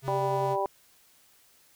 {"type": "tone", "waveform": "square", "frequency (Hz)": 134.4, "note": "C3", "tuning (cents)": 47, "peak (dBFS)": -34, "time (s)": [0.02, 0.57], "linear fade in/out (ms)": 50}
{"type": "harmonic tone", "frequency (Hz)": 196.3, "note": "G3", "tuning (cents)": 3, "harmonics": [2, 3, 4, 5], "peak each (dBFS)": [-31, -31, -31, -31], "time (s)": [0.08, 0.66], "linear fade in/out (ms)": 0}
{"effects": ["white hiss -61 dBFS RMS until 1.75 s"]}